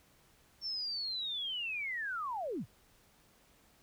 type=linear sweep; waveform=sine; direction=down; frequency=5470 to 74 Hz; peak=-35 dBFS; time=0.61-2.66 s; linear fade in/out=50 ms; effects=pink hiss -66 dBFS RMS until 3.82 s